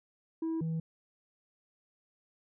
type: tone pair in turn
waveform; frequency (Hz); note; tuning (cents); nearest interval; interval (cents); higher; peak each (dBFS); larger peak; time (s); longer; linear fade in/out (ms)
sine; 325 / 162.21; E4 / E3; -24 / -28; octave; 1204; first; -28; neither; 0.42-0.61 / 0.61-0.8; neither; 5
effects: tanh soft clip ceiling -30 dBFS